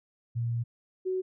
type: tone pair in turn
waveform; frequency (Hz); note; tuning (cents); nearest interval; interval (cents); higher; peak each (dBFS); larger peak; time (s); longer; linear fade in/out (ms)
sine; 117.5 / 373; A#2 / F#4; +14 / +14; octave + minor sixth; 2000; second; -27 / -27; neither; 0.35-0.64 / 1.05-1.22; first; 20
effects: none